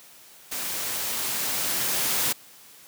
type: noise with level ramp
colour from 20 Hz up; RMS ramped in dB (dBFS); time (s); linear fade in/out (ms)
white; -31 to -24; 0.51-2.33; 10
effects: white hiss -50 dBFS RMS until 2.87 s + high-pass 100 Hz 12 dB/octave